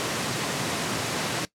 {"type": "high-pass noise", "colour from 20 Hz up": "pink", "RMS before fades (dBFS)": -28, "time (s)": [0, 1.45], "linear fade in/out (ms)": 0, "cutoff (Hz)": 120, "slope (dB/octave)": 24, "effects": ["noise-tail reverb RT60 0.1 s tail -18 dB re dry", "low-pass 9000 Hz 12 dB/octave"]}